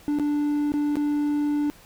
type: tone with dropouts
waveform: triangle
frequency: 293.7 Hz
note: D4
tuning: in tune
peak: -19 dBFS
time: 0.08-1.7 s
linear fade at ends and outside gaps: 0 ms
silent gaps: 0.187-0.197 / 0.72-0.739 / 0.956-0.969 s
effects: pink hiss -51 dBFS RMS until 1.85 s